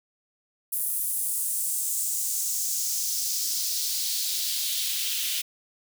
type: noise with high-pass filter sweep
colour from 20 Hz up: white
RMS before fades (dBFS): -28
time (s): 0.72-5.42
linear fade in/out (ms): 10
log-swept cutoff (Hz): 11000 to 3000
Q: 2.1
effects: none